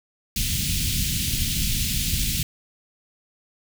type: band-stop noise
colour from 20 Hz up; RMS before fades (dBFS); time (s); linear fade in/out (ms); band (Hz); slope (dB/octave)
pink; -24; 0.36-2.43; 2; 210 to 2700; 24
effects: none